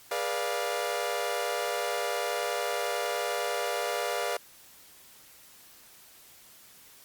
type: chord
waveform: sawtooth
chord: G# diminished seventh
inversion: none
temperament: equal with one note detuned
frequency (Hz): 415.3 / 486 / 587.3 / 698.5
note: G#4 / B4 / D5 / F5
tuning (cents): 0 / -28 / 0 / 0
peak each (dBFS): -33 / -30 / -30 / -30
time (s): 0.11-4.37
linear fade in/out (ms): 5
effects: white hiss -54 dBFS RMS until 7.04 s + Opus 48 kbps